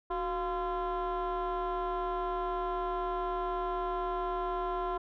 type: tone with frequency modulation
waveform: sine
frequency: 700 Hz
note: F5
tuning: 4 cents sharp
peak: -28 dBFS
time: 0.1-4.98 s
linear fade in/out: 10 ms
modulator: 331 Hz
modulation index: 1.5
effects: tanh soft clip ceiling -29 dBFS